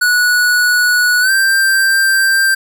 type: tone with pitch glide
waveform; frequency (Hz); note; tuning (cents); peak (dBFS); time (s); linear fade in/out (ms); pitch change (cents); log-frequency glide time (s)
square; 1469 to 1574.4; F#6 to G6; -13 to +7; -10; 0.01-2.55; 10; +120; 1.21-1.31
effects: none